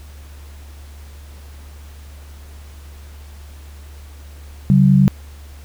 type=tone pair together; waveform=sine; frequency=139.73 / 189.9 Hz; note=C#3 / F#3; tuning=+14 / +45 cents; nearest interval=perfect fourth; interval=531 cents; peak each=-11 dBFS; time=4.7-5.08 s; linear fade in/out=0 ms; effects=added 72 Hz sine -35 dBFS peak until 5.64 s + pink hiss -47 dBFS RMS until 5.64 s